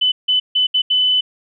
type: tone bursts at uneven times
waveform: sine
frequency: 3010 Hz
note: F#7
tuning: 29 cents sharp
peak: -12 dBFS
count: 5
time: 0.01-0.12 / 0.28-0.4 / 0.55-0.67 / 0.74-0.82 / 0.9-1.21 s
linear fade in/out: 10 ms
effects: none

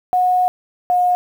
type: tone pair in turn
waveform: sine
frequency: 729 / 719 Hz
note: F#5 / F#5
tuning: -26 / -50 cents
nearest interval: unison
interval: 24 cents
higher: first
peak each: -12 dBFS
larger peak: neither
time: 0.13-0.48 / 0.9-1.15 s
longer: first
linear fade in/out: 0 ms
effects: 7-bit

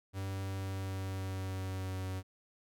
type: tone with pitch glide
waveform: 45% pulse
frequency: 96.6 to 93.9 Hz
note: G2 to F#2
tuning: -25 to +26 cents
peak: -36 dBFS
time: 0.13-2.23 s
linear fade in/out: 50 ms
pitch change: -49 cents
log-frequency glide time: 0.46-2.09 s
effects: none

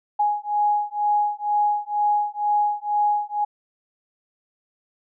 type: beating tone pair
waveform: sine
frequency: 830.6 / 832.7 Hz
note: G#5 / G#5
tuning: 0 / +4 cents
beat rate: 2.1 Hz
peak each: -22 dBFS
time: 0.19-3.45 s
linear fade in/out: 10 ms
effects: none

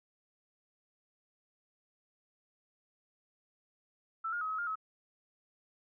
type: tone with pitch steps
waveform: sine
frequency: 1325 / 1420 / 1272 / 1281 / 1407 / 1285 Hz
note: E6 / F6 / D#6 / E6 / F6 / E6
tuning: +9 / +28 / +38 / -50 / +12 / -45 cents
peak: -33 dBFS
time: 4.24-4.756 s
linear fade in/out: 10 ms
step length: 86 ms
effects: none

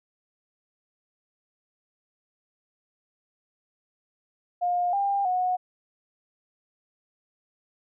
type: tone with pitch steps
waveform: sine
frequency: 710 / 798 / 731 Hz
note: F5 / G5 / F#5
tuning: +28 / +31 / -21 cents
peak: -22 dBFS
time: 4.61-5.57 s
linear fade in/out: 20 ms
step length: 320 ms
effects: none

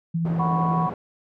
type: tone with tremolo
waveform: sine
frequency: 166.1 Hz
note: E3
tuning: 13 cents sharp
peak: -20 dBFS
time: 0.14-0.87 s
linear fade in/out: 10 ms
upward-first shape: triangle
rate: 13 Hz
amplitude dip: 30%
type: band-pass noise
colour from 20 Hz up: pink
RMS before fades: -34 dBFS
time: 0.25-0.94 s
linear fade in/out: 2 ms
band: 160 to 790 Hz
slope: 12 dB/octave
type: chord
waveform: sine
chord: F# suspended fourth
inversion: none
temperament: just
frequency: 740 / 986.7 / 1110 Hz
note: F#5 / B5 / C#6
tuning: 0 / -2 / +2 cents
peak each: -27 dBFS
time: 0.39-0.9 s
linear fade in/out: 10 ms
effects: none

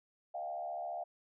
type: tone with frequency modulation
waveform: sine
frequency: 698.5 Hz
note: F5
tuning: in tune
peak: -37 dBFS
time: 0.34-1.04 s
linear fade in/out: 10 ms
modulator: 74.4 Hz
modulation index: 0.98
effects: none

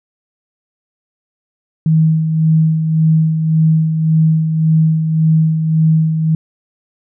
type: tone with tremolo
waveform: sine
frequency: 159.1 Hz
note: D#3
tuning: 39 cents sharp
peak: -7 dBFS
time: 1.86-6.35 s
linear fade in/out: 2 ms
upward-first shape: sine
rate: 1.8 Hz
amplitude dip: 50%
effects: none

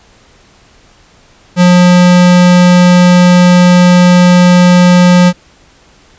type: tone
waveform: square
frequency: 178.5 Hz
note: F3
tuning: 38 cents sharp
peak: -3 dBFS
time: 1.56-5.33 s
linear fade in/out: 50 ms
effects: pink hiss -44 dBFS RMS until 6.18 s + resampled to 16000 Hz

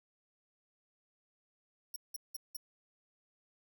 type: tone bursts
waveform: 5% pulse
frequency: 5588 Hz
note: F8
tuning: in tune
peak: -33 dBFS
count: 4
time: 1.94-2.568 s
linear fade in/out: 5 ms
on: 22 ms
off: 180 ms
effects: none

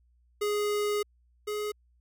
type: tone pair in turn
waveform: square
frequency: 415.3 / 419.6 Hz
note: G#4 / G#4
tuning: 0 / +18 cents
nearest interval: unison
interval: 18 cents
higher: second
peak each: -27 / -31 dBFS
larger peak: first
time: 0.41-1.03 / 1.47-1.72 s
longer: first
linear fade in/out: 10 ms
effects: added 60 Hz sine -62 dBFS peak until 2 s

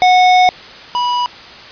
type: tone pair in turn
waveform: square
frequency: 733 / 978.4 Hz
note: F#5 / B5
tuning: -16 / -16 cents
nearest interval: perfect fourth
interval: 500 cents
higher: second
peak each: -7 / -14 dBFS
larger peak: first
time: 0.02-0.49 / 0.95-1.26 s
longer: first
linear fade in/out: 0 ms
effects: white hiss -34 dBFS RMS until 1.71 s + resampled to 11025 Hz

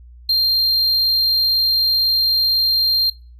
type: tone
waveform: triangle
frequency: 4186 Hz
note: C8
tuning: in tune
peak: -12 dBFS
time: 0.29-3.1 s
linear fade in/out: 5 ms
effects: noise-tail reverb RT60 0.3 s tail -21 dB re dry + added 60 Hz sine -39 dBFS peak until 3.39 s

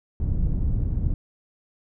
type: low-pass noise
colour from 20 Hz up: pink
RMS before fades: -23 dBFS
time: 0.2-1.14 s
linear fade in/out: 2 ms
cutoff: 130 Hz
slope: 12 dB/octave
effects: none

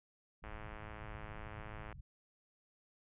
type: low-pass noise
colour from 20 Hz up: pink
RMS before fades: -50 dBFS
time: 0.42-2.01 s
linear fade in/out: 5 ms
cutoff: 160 Hz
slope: 48 dB/octave
type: click train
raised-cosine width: 0.5 ms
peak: -34 dBFS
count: 160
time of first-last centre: 0.44-1.926 s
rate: 107 Hz
effects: resampled to 8000 Hz

